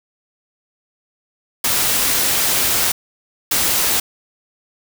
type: noise bursts at uneven times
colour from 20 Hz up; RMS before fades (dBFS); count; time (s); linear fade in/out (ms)
white; -17; 2; 1.64-2.92 / 3.51-4; 5
effects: none